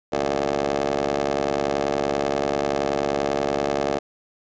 15% pulse ring-modulated tone, 70.4 Hz, C#2, 27 cents sharp, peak -12 dBFS, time 0.12-3.99 s, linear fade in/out 10 ms, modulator 519 Hz, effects resampled to 16000 Hz

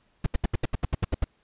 brown noise bursts, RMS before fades -22 dBFS, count 11, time 0.24-1.243 s, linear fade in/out 5 ms, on 23 ms, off 75 ms, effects pink hiss -67 dBFS RMS until 1.43 s + resampled to 8000 Hz

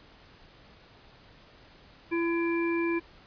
harmonic tone, 337 Hz, E4, 38 cents sharp, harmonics 1 / 3 / 5 / 7, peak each -26 / -37 / -40 / -35 dBFS, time 2.11-3 s, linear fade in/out 20 ms, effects pink hiss -55 dBFS RMS until 3.26 s + resampled to 11025 Hz

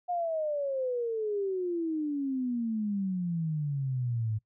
sine exponential sweep, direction down, 721 to 105.9 Hz, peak -28 dBFS, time 0.08-4.39 s, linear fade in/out 20 ms, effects noise-tail reverb RT60 0.1 s tail -21 dB re dry

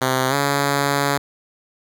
5% pulse tone with pitch glide, 130.3 to 141.27 Hz, C3 to C#3, -7 to +33 cents, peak -6 dBFS, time 0.01-1.18 s, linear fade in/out 10 ms, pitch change +140 cents, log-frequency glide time 0.29-0.34 s, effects none

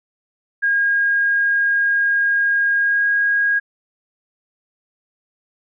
sine tone with pitch glide, 1627 to 1637.4 Hz, G#6 to G#6, -36 to -25 cents, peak -14 dBFS, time 0.62-3.6 s, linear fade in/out 20 ms, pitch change +11 cents, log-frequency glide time 2.78-3.06 s, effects none

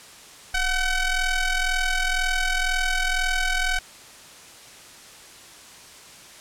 sawtooth ring-modulated tone, 751 Hz, F#5, 26 cents sharp, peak -14 dBFS, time 0.54-3.79 s, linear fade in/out 5 ms, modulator 772 Hz, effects white hiss -45 dBFS RMS until 6.4 s + low-pass 9000 Hz 12 dB/octave

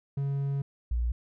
triangle / sine tone pair in turn, 139.2 / 59.09 Hz, C#3 / A#1, +8 / +24 cents, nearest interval octave + minor third, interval 1484 cents, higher first, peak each -25 dBFS, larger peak neither, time 0.17-0.62 / 0.91-1.12 s, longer first, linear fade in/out 5 ms, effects none

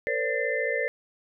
sine tone cluster, 457 / 512 / 570 / 1787 / 2060 Hz, A#4 / C5 / C#5 / A6 / C7, -34 / -38 / +48 / +26 / -28 cents, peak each -31 dBFS, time 0.07-0.88 s, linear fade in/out 0 ms, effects none

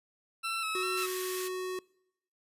20% pulse tone with vibrato, 1318.5 Hz, E6, in tune, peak -27 dBFS, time 0.43-1.07 s, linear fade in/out 20 ms, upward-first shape square, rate 2.5 Hz, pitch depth 30 cents each way
square tone, 369.6 Hz, F#4, 2 cents flat, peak -34 dBFS, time 0.75-1.79 s, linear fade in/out 2 ms
white high-pass noise, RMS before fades -39 dBFS, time 0.96-1.49 s, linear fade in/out 20 ms, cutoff 1300 Hz, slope 48 dB/octave
effects noise-tail reverb RT60 0.8 s tail -24 dB re dry + resampled to 32000 Hz

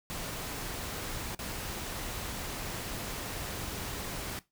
pink noise with dropouts, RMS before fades -38 dBFS, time 0.1-4.39 s, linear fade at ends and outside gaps 0 ms, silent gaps 1.348-1.391 s, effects noise-tail reverb RT60 0.2 s tail -18 dB re dry

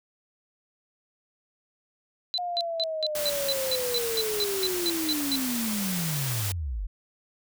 sine tone bursts, 4021 Hz, B7, 30 cents sharp, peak -24 dBFS, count 14, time 2.34-5.356 s, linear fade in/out 0 ms, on 39 ms, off 190 ms
sine linear sweep, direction down, 719 to 40.23 Hz, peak -28 dBFS, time 2.38-6.87 s, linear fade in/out 10 ms
white noise, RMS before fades -32 dBFS, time 3.15-6.52 s, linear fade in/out 2 ms
effects none

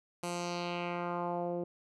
10% pulse tone with low-pass filter sweep, 174.61 Hz, F3, in tune, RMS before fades -36 dBFS, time 0.23-1.64 s, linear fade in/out 5 ms, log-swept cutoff 10000 to 420 Hz, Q 1.9, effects none

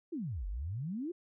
sine exponential two-way sweep, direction down then up, 370.7 to 44 to 370.7 Hz, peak -35 dBFS, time 0.12-1.12 s, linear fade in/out 10 ms, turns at 0.47 s, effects none

